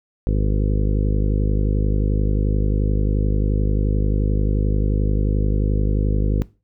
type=harmonic tone with a mistuned harmonic; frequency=51.4 Hz; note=G#1; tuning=17 cents flat; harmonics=1 / 2 / 3 / 4 / 5 / 6 / 7 / 8 / 9 / 10; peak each=-17 / -23 / -27 / -29 / -31 / -33 / -34 / -35 / -36 / -37 dBFS; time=0.27-6.42 s; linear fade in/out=0 ms; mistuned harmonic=10; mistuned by=-28 cents; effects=noise-tail reverb RT60 0.3 s tail -20 dB re dry